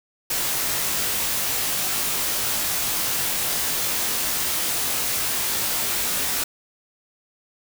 white noise with comb filter, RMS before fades -24 dBFS, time 0.3-6.44 s, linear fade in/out 5 ms, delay 20 ms, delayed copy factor -0.9, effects none

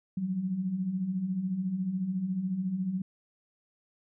sine beating tone pair, 174.61 / 188.61 Hz, F3 / F#3, 0 / +33 cents, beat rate 14 Hz, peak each -37 / -29 dBFS, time 0.17-3.02 s, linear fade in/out 5 ms, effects none

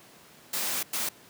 white noise bursts at uneven times, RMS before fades -30 dBFS, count 2, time 0.53-0.83 / 0.93-1.09 s, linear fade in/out 5 ms, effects pink hiss -53 dBFS RMS until 1.29 s + high-pass 150 Hz 12 dB/octave

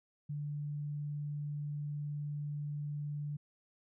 sine tone, 146.83 Hz, D3, in tune, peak -36 dBFS, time 0.29-3.37 s, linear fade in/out 10 ms, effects none

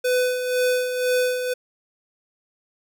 square tone with tremolo, 501 Hz, B4, 25 cents sharp, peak -18 dBFS, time 0.04-1.54 s, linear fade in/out 10 ms, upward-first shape sine, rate 2 Hz, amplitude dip 55%, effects none

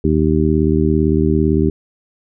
harmonic tone, 77.78 Hz, D#2, in tune, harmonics 1 / 2 / 3 / 4 / 5, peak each -18 / -18 / -18 / -18 / -18 dBFS, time 0.04-1.7 s, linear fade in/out 5 ms, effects none

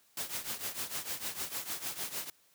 white noise with tremolo, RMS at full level -35 dBFS, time 0.17-2.3 s, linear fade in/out 2 ms, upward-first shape triangle, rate 6.6 Hz, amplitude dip 85%, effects white hiss -67 dBFS RMS until 2.54 s + high-pass 80 Hz 12 dB/octave

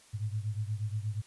sine beating tone pair, 103.83 / 112.23 Hz, G#2 / A2, 0 / +35 cents, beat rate 8.4 Hz, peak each -33 / -36 dBFS, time 0.13-1.22 s, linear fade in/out 20 ms, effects white hiss -59 dBFS RMS until 1.26 s + resampled to 24000 Hz

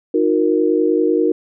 sine chord, D# minor, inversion none, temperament equal with one note detuned, 311.1 / 361.3 / 466.2 Hz, D#4 / F#4 / A#4, 0 / -41 / 0 cents, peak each -17 dBFS, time 0.14-1.32 s, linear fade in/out 5 ms, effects none

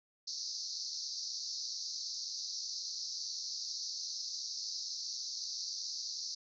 pink band-pass noise, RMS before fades -41 dBFS, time 0.27-6.35 s, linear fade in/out 10 ms, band 4200 to 6100 Hz, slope 96 dB/octave, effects none

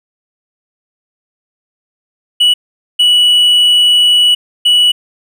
triangle tone bursts at uneven times, 2943 Hz, F#7, 10 cents flat, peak -4 dBFS, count 3, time 2.4-2.54 / 2.99-4.35 / 4.65-4.92 s, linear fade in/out 10 ms, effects none

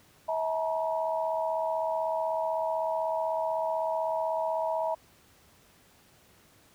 sine tone cluster, 645 / 876 / 952 Hz, E5 / A5 / A#5, -38 / -8 / +36 cents, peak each -29 / -35 / -32 dBFS, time 0.28-4.95 s, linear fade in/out 10 ms, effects pink hiss -60 dBFS RMS until 6.74 s + high-pass 60 Hz 12 dB/octave

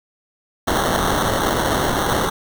white noise with sample-and-hold, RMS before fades -19 dBFS, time 0.67-2.3 s, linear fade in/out 10 ms, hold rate 2450 Hz, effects none

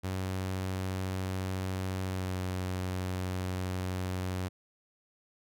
sawtooth tone with pitch glide, 94 to 92.28 Hz, F#2 to F#2, +28 to -4 cents, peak -28 dBFS, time 0.03-4.49 s, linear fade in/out 20 ms, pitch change -32 cents, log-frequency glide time 2.06-2.38 s, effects none

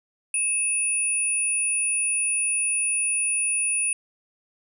sine tone pair together, 2600 / 9709 Hz, E7 / D#9, -24 / -44 cents, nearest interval octave + major seventh, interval 2280 cents, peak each -28 / -22 dBFS, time 0.34-3.93 s, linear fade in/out 2 ms, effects none

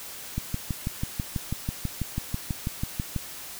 click train, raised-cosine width 5 ms, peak -15 dBFS, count 18, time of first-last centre 0.38-3.162 s, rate 6.11 Hz, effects white hiss -40 dBFS RMS until 3.59 s

